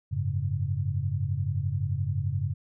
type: chord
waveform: sine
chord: F# suspended second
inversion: none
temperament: just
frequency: 92.5 / 104.06 / 138.75 Hz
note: F#2 / G#2 / C#3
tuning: 0 / +4 / +2 cents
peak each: -30 dBFS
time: 0.11-2.54 s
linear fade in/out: 20 ms
effects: none